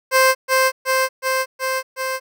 15% pulse tone with echo, 523.3 Hz, C5, in tune, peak -5 dBFS, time 0.11-0.35 s, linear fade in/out 50 ms, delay 370 ms, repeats 5, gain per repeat -2 dB, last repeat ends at 2.2 s, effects none

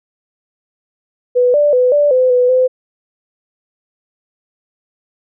sine tone with pitch steps, 494.6 / 587 / 501 / 584 / 510 / 496.3 / 511 Hz, B4 / D5 / B4 / D5 / C5 / B4 / C5, +3 / -1 / +25 / -10 / -44 / +8 / -41 cents, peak -8 dBFS, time 1.35-2.68 s, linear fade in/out 20 ms, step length 190 ms, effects none

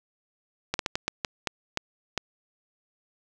slowing click train, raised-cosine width 0.2 ms, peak -9 dBFS, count 9, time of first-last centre 0.74-2.177 s, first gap 52 ms, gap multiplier 1.34, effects none

